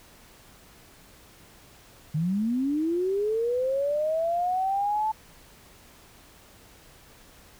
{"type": "linear sweep", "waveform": "sine", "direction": "up", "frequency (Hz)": [146.83, 880], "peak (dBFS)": -23, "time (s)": [2.14, 5.12], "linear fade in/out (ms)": 10, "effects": ["pink hiss -53 dBFS RMS until 7.59 s"]}